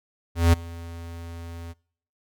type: tone with ADSR envelope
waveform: square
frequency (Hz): 84.3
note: E2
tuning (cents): +39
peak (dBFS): -13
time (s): 0.35-1.74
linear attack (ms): 180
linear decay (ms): 13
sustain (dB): -23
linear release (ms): 31
effects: noise-tail reverb RT60 0.6 s tail -25 dB re dry